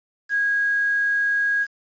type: tone with quantisation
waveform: sine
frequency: 1644 Hz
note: G#6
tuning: 18 cents flat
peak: -18 dBFS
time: 0.29-1.67 s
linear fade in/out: 50 ms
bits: 7
effects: resampled to 16000 Hz